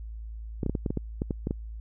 clicks, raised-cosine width 3 ms, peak -15 dBFS, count 11, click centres 0.632 / 0.663 / 0.696 / 0.752 / 0.862 / 0.905 / 0.973 / 1.219 / 1.308 / 1.471 / 1.509 s, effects added 55 Hz sine -36 dBFS peak until 1.8 s

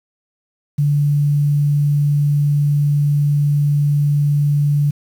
sine tone with quantisation, 145.3 Hz, D3, 18 cents flat, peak -12 dBFS, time 0.78-4.91 s, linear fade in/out 10 ms, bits 7, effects none

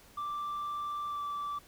sine tone with pitch glide, 1174.7 to 1162.5 Hz, D6 to D6, 0 to -18 cents, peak -31 dBFS, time 0.17-1.59 s, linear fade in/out 10 ms, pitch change -18 cents, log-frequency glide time 1.08-1.21 s, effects tanh soft clip ceiling -33 dBFS + pink hiss -58 dBFS RMS until 1.67 s

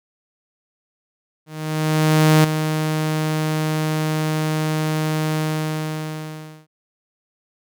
sawtooth tone with ADSR envelope, 155.56 Hz, D#3, in tune, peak -6 dBFS, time 1.46-6.67 s, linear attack 980 ms, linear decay 8 ms, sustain -9 dB, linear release 1300 ms, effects none

